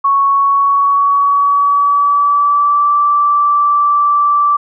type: tone with pitch glide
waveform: sine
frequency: 1108.7 to 1165.8 Hz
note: C#6 to D6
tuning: 0 to -13 cents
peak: -8 dBFS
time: 0.04-4.57 s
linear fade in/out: 10 ms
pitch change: +87 cents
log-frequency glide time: 0.26-2.93 s
effects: none